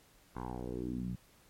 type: tone with low-pass filter sweep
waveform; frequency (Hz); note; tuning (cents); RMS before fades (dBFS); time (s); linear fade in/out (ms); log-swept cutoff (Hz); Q
10% pulse; 61.74; B1; 0; -39; 0.35-1.16; 10; 1200 to 150; 3.5
effects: pink hiss -64 dBFS RMS until 1.49 s + MP3 64 kbps